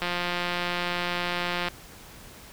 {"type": "click train", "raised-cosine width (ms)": 0.3, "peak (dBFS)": -12, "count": 294, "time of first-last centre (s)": [0.02, 1.685], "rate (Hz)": 176, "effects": ["pink hiss -47 dBFS RMS until 2.52 s"]}